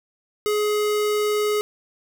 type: tone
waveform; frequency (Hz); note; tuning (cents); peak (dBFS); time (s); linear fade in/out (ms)
square; 420.2; G#4; +20; -20; 0.46-1.61; 0
effects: none